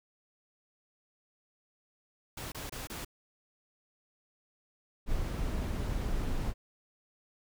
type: noise bursts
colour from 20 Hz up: pink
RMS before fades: -41 dBFS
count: 4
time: 2.37-3.048 s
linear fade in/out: 5 ms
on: 150 ms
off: 26 ms
type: noise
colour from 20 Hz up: brown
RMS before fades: -32 dBFS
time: 5.06-6.54 s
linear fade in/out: 50 ms
effects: none